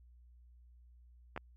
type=clicks; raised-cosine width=0.5 ms; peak=-25 dBFS; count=2; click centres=1.363 / 1.376 s; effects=added 60 Hz sine -57 dBFS peak until 1.56 s + MP3 64 kbps